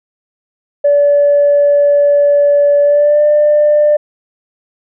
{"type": "tone with pitch glide", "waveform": "sine", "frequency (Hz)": [576, 595.6], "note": ["D5", "D5"], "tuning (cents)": [-34, 24], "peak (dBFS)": -5, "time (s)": [0.84, 3.97], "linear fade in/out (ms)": 10, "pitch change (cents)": 58, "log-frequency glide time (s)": [2.82, 3.23], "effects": ["tanh soft clip ceiling -2 dBFS"]}